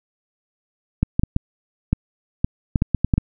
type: clicks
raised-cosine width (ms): 5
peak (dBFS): -4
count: 12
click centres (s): 1.03 / 1.195 / 1.235 / 1.364 / 1.93 / 2.445 / 2.758 / 2.821 / 2.947 / 3.046 / 3.138 / 3.18
effects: none